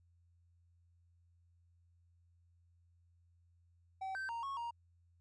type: tone with pitch steps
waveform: triangle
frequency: 766 / 1552 / 929 / 1099 / 939 Hz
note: G5 / G6 / A#5 / C#6 / A#5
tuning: -40 / -18 / -6 / -15 / +12 cents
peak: -37 dBFS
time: 4.01-4.71 s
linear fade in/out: 10 ms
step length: 140 ms
effects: added 86 Hz sine -67 dBFS peak until 5.2 s + resampled to 24000 Hz